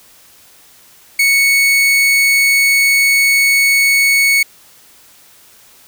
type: tone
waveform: 40% pulse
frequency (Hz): 2217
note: C#7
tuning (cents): 0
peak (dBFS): -8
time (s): 1.19-4.43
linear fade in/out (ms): 5
effects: white hiss -45 dBFS RMS until 5.87 s